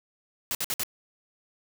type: noise bursts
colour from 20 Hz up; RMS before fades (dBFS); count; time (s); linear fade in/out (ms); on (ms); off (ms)
white; -29; 4; 0.51-0.834; 0; 39; 56
effects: none